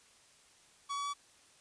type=tone with pitch steps; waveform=45% pulse; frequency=1129 / 1136.2 / 1143.4 Hz; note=C#6 / C#6 / D6; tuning=+31 / +42 / -47 cents; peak=-35 dBFS; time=0.89-1.139 s; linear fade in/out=20 ms; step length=83 ms; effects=white hiss -63 dBFS RMS until 1.6 s + resampled to 22050 Hz